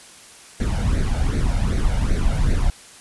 brown noise with flanger, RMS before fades -19 dBFS, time 0.6-2.7 s, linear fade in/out 2 ms, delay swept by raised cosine 0.48 to 1.4 ms, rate 2.6 Hz, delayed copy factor +0.7, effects white hiss -44 dBFS RMS until 3 s + resampled to 24000 Hz

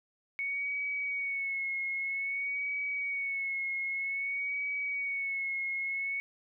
sine tone with vibrato, 2217 Hz, C#7, in tune, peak -31 dBFS, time 0.39-6.2 s, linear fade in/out 0 ms, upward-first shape sine, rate 0.52 Hz, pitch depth 42 cents each way, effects none

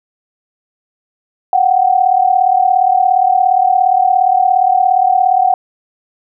sine tone pair together, 729 / 766.2 Hz, F#5 / G5, -26 / -40 cents, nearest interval minor second, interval 86 cents, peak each -11 dBFS, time 1.53-5.54 s, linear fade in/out 2 ms, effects none

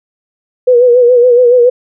sine tone with vibrato, 489.6 Hz, B4, 15 cents flat, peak -3 dBFS, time 0.67-1.7 s, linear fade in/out 10 ms, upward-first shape sine, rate 7.1 Hz, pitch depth 58 cents each way, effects none

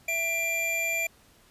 square tone pair together, 665 / 2374 Hz, E5 / D7, +15 / +18 cents, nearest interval octave + minor seventh, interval 2203 cents, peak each -36 / -27 dBFS, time 0.08-1.07 s, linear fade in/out 5 ms, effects pink hiss -59 dBFS RMS until 1.5 s + resampled to 32000 Hz

